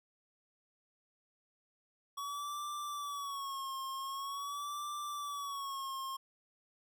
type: tone with vibrato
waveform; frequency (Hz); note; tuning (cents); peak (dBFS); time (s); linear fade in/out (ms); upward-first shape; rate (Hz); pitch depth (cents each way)
square; 1123; C#6; +22; -39; 2.17-6.17; 10; sine; 0.45; 82
effects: none